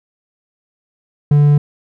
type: tone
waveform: triangle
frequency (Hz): 146.1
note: D3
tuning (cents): -9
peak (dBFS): -5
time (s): 1.31-1.58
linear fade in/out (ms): 5
effects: none